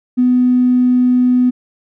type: tone with tanh clipping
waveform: triangle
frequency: 249.5 Hz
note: B3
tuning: 18 cents sharp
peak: -8 dBFS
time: 0.17-1.51 s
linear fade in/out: 20 ms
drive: 2 dB
effects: none